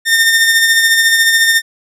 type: tone with tremolo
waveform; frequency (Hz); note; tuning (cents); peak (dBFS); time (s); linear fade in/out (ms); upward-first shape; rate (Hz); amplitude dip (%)
sawtooth; 1817; A#6; -45; -3; 0.05-1.62; 50; sine; 14; 40
effects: resampled to 32000 Hz